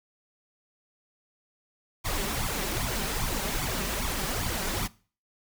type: noise with flanger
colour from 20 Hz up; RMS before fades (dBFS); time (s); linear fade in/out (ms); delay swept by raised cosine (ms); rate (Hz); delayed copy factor
pink; -30; 2.04-4.88; 20; 0.86 to 5.26; 2.5; +0.85
effects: noise-tail reverb RT60 0.4 s tail -21 dB re dry